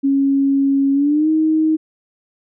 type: tone with pitch glide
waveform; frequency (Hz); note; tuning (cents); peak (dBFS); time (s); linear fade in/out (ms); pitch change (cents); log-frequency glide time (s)
sine; 275.3 to 314.4; C#4 to D#4; -12 to +18; -12; 0.03-1.77; 20; +230; 0.93-1.29
effects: none